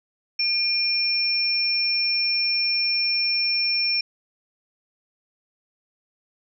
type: tone pair together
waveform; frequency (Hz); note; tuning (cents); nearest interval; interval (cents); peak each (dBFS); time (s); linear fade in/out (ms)
sine; 2410 / 5410; D7 / E8; +44 / +44; octave + major second; 1400; -25 / -21; 0.39-4.01; 5
effects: none